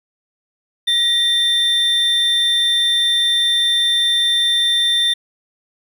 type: tone pair together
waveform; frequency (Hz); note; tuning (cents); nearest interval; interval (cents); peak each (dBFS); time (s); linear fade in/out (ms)
triangle; 1898 / 3575; A#6 / A7; +31 / +27; major seventh; 1096; -23 / -12; 0.87-5.14; 10
effects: none